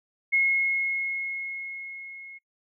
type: tone with level ramp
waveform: sine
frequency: 2166 Hz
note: C#7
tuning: 41 cents flat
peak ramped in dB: -18 to -41 dBFS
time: 0.32-2.39 s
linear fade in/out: 20 ms
effects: noise-tail reverb RT60 0.1 s tail -23 dB re dry